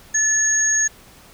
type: tone pair together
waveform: sine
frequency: 1739 / 6575 Hz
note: A6 / G#8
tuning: -21 / -18 cents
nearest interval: octave + major seventh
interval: 2303 cents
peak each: -22 / -16 dBFS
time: 0.14-0.88 s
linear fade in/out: 10 ms
effects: pink hiss -47 dBFS RMS until 1.33 s